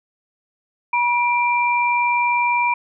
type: tone pair together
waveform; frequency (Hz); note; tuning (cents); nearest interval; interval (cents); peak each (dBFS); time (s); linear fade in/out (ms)
sine; 968 / 2363; B5 / D7; -35 / +10; octave + minor third; 1545; -17 / -20; 0.93-2.74; 5
effects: none